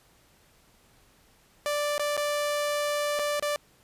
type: tone with dropouts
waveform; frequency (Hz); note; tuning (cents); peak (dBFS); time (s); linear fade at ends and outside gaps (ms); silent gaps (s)
sawtooth; 587.3; D5; 0; -22; 1.66-3.56; 0; 1.98-1.995 / 2.167-2.176 / 3.19-3.194 / 3.396-3.425
effects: pink hiss -61 dBFS RMS until 3.83 s + resampled to 32000 Hz